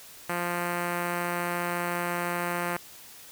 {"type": "tone with notch filter", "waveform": "5% pulse", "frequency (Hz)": 174.61, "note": "F3", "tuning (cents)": 0, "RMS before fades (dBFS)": -30, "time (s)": [0.29, 2.77], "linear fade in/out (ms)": 5, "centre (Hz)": 5200, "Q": 1, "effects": ["white hiss -48 dBFS RMS until 3.31 s"]}